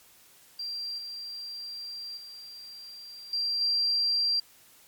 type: tone with level steps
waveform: sine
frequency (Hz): 4731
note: D8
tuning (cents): +12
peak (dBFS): -32 / -36 / -42 / -26 / -23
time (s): 0.59-4.4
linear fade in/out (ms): 5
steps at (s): 0.98 / 2.17 / 3.33 / 3.61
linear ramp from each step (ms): 2
effects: white hiss -57 dBFS RMS until 4.87 s + MP3 96 kbps